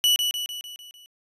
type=tone with echo; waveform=40% pulse; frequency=2954 Hz; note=F#7; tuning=3 cents flat; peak=-16 dBFS; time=0.04-0.16 s; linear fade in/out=0 ms; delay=150 ms; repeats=6; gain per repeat=-5 dB; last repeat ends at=1.06 s; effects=resampled to 32000 Hz